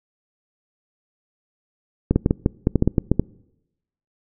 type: clicks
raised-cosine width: 3 ms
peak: -3 dBFS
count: 12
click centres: 2.11 / 2.16 / 2.261 / 2.309 / 2.461 / 2.671 / 2.757 / 2.824 / 2.876 / 2.982 / 3.116 / 3.196 s
effects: noise-tail reverb RT60 0.9 s tail -24 dB re dry